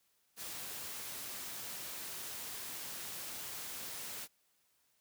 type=noise; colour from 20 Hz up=white; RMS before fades=-44 dBFS; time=0.36-4.28 s; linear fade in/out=50 ms; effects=white hiss -75 dBFS RMS until 5 s + high-pass 60 Hz 12 dB/octave